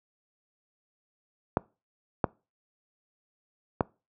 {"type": "clicks", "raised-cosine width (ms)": 1, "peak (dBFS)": -8, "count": 3, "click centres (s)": [1.571, 2.242, 3.808], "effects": ["noise-tail reverb RT60 0.3 s tail -24 dB re dry", "high-pass 80 Hz 12 dB/octave"]}